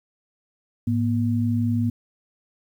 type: tone pair together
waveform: sine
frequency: 106.8 / 239 Hz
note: G#2 / A#3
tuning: +49 / +43 cents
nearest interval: octave + major second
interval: 1394 cents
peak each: -22 dBFS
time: 0.87-1.9 s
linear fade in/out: 5 ms
effects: 9-bit